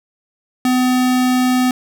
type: tone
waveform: square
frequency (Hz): 252.8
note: B3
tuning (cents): +41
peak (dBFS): -13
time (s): 0.65-1.71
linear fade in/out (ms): 2
effects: none